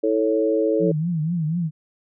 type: chord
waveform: sine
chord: A major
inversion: second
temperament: equal with one note detuned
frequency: 324.5 / 440 / 554.4 Hz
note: E4 / A4 / C#5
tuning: -27 / 0 / 0 cents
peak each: -22 / -20 / -23 dBFS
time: 0.03-0.92 s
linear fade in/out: 10 ms
type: tone with vibrato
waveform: sine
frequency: 163.9 Hz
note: E3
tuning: 10 cents flat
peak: -20 dBFS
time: 0.79-1.71 s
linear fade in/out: 50 ms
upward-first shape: triangle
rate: 4.1 Hz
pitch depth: 160 cents each way
effects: none